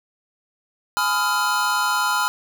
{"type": "chord", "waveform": "square", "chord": "F half-diminished seventh", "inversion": "first", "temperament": "just", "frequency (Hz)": [838.1, 1005.8, 1257.2, 1396.9], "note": ["Ab5", "Cb6", "Eb6", "F6"], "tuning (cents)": [16, 31, 18, 0], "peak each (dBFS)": [-28, -24, -28, -23], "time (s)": [0.97, 2.28], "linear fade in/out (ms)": 0, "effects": []}